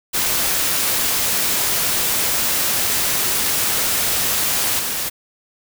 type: noise with level steps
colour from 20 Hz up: white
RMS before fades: -19 / -23 dBFS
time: 0.13-5.1 s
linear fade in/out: 20 ms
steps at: 4.79 s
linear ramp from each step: 2 ms
effects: none